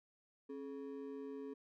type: ring-modulated tone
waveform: triangle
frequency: 349.2 Hz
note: F4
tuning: in tune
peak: -39 dBFS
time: 0.49-1.54 s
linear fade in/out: 10 ms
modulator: 77.1 Hz
effects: none

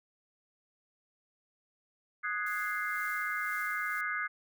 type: chord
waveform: sine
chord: Ab dominant seventh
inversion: second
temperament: equal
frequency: 1244.5 / 1480 / 1661.2 / 2093 Hz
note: Eb6 / Gb6 / Ab6 / C7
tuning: 0 / 0 / 0 / 0 cents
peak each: -37 dBFS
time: 2.23-4.28 s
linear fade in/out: 20 ms
type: noise with tremolo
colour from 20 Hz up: blue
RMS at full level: -49 dBFS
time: 2.46-4.01 s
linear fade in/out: 5 ms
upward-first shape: sine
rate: 2 Hz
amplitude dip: 45%
effects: none

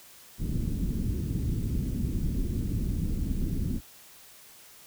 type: low-pass noise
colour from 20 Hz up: pink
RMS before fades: -29 dBFS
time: 0.38-3.81 s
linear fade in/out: 50 ms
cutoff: 280 Hz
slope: 24 dB/octave
effects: white hiss -52 dBFS RMS until 4.86 s

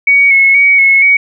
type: tone with vibrato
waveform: sine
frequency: 2217 Hz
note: C#7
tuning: in tune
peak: -4 dBFS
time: 0.07-1.17 s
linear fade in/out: 5 ms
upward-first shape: square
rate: 2.1 Hz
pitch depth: 25 cents each way
effects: none

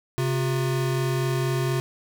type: tone pair together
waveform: square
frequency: 133.9 / 357.5 Hz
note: C3 / F4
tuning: +40 / +41 cents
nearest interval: octave + perfect fourth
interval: 1701 cents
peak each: -24 / -29 dBFS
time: 0.18-1.8 s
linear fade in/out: 0 ms
effects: none

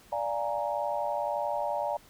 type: chord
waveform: sine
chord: Bb dominant seventh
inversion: first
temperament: equal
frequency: 587.3 / 698.5 / 830.6 / 932.3 Hz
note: D5 / F5 / Ab5 / Bb5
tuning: 0 / 0 / 0 / 0 cents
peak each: -32 / -35 / -34 / -34 dBFS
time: 0.12-1.97 s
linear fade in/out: 5 ms
effects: pink hiss -57 dBFS RMS until 2.09 s

